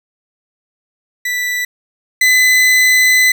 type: tone pair in turn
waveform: 40% pulse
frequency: 1975.5 / 2014 Hz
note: B6 / B6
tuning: 0 / +33 cents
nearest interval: unison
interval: 33 cents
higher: second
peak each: -15 / -7 dBFS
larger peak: second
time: 1.25-1.65 / 2.21-3.32 s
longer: second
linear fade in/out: 5 ms
effects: none